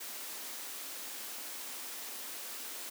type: high-pass noise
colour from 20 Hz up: white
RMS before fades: -43 dBFS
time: 0-2.9 s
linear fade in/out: 10 ms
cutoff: 210 Hz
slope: 96 dB/octave
effects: none